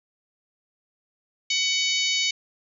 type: harmonic tone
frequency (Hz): 749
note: F#5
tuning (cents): +21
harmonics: 3 / 4 / 5 / 6 / 7 / 8 / 9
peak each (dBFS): -27 / -27 / -28 / -29 / -34 / -32 / -33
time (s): 1.5-2.31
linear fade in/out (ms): 5
effects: none